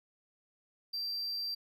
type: tone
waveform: triangle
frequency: 4704 Hz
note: D8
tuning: 2 cents sharp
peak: -33 dBFS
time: 0.93-1.55 s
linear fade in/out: 10 ms
effects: none